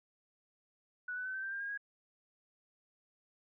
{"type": "tone with pitch steps", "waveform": "sine", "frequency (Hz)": [1476, 1499.2, 1522.8, 1546.7, 1571, 1595.7, 1620.8, 1646.3], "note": ["F#6", "F#6", "F#6", "G6", "G6", "G6", "G#6", "G#6"], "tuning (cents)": [-5, 22, 49, -24, 3, 30, -43, -16], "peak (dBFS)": -37, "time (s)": [1.08, 1.776], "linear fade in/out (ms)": 5, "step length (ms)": 87, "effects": []}